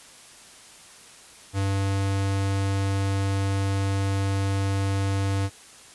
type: tone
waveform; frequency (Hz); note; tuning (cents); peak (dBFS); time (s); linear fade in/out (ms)
square; 98; G2; 0; -23; 1.53-5.5; 50
effects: white hiss -48 dBFS RMS until 5.94 s + resampled to 24000 Hz

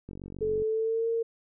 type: click train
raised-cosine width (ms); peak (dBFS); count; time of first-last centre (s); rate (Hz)
3; -28; 26; 0.09-0.621; 47.1
type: tone with pitch glide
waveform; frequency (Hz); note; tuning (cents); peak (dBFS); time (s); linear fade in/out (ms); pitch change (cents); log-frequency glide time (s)
sine; 432.5 to 458.2; A4 to A#4; -30 to -30; -25; 0.41-1.23; 10; +100; 0.56-1.08
effects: none

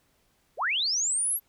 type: linear sweep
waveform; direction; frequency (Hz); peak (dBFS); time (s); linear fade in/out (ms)
sine; up; 365.9 to 11840; -24; 0.57-1.4; 50
effects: pink hiss -68 dBFS RMS until 1.48 s

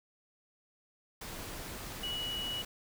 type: tone in noise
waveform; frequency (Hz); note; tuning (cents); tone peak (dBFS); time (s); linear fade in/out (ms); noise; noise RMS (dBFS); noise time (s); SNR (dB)
sine; 2930; F#7; -18; -35; 2.03-2.62; 5; pink; -43; 1.21-2.65; +5
effects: none

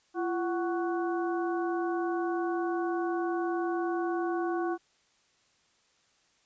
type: harmonic tone with a mistuned harmonic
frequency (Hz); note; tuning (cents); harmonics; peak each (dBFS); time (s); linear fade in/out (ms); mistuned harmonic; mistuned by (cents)
370.9; F#4; +4; 1 / 2 / 3 / 4; -29 / -35 / -39 / -41; 0.14-4.78; 50; 1; -140
effects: white hiss -68 dBFS RMS until 6.45 s + resampled to 16000 Hz

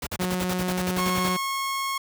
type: noise bursts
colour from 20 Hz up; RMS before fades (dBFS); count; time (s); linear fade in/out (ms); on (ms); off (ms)
pink; -30; 14; 0.02-1.29; 5; 48; 46
type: tone with pitch glide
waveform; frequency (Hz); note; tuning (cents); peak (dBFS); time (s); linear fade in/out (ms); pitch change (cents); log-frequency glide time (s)
sawtooth; 182.1 to 183.26; F#3 to F#3; -27 to -16; -21; 0.19-1.37; 10; +11; 0.96-1.06
type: tone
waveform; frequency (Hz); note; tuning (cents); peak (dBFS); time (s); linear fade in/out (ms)
sawtooth; 1089; C#6; -31; -22; 0.98-1.98; 5
effects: high-pass 60 Hz 12 dB/octave

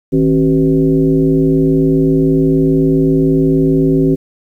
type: tone with frequency modulation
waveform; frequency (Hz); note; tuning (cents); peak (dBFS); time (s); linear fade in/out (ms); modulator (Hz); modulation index
sine; 270; C#4; -45; -8; 0.12-4.16; 20; 113; 1.2
effects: 8-bit

